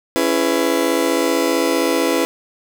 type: chord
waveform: 35% pulse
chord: C# minor seventh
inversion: none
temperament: just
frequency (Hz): 277.2 / 332.6 / 415.8 / 498.9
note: C#4 / E4 / G#4 / B4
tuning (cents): 0 / +16 / +2 / +17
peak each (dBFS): -20 / -18 / -22 / -18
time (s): 0.16-2.25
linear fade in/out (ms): 0
effects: none

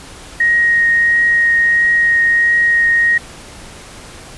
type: tone with vibrato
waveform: sine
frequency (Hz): 1875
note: A#6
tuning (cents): +10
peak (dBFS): -9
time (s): 0.4-3.18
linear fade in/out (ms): 5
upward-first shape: triangle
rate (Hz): 1.5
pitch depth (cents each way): 11
effects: pink hiss -35 dBFS RMS until 4.37 s + resampled to 24000 Hz

